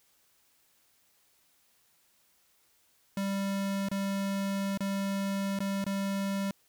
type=tone with dropouts; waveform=square; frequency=196.7 Hz; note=G3; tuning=6 cents sharp; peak=-30 dBFS; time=3.17-6.51 s; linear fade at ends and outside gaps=2 ms; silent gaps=3.887-3.914 / 4.775-4.805 / 5.59-5.603 / 5.842-5.864 s; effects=white hiss -68 dBFS RMS until 6.68 s